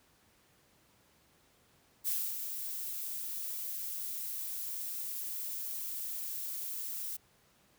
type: noise with ADSR envelope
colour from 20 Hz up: violet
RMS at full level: -32 dBFS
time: 2.04-7.17 s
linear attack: 33 ms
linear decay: 270 ms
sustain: -7 dB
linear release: 10 ms
effects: pink hiss -67 dBFS RMS until 7.78 s + high-pass 60 Hz 12 dB/octave